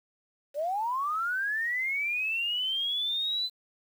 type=linear sweep; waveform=sine; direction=up; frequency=549 to 4048 Hz; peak=-27 dBFS; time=0.54-3.5 s; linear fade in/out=50 ms; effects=9-bit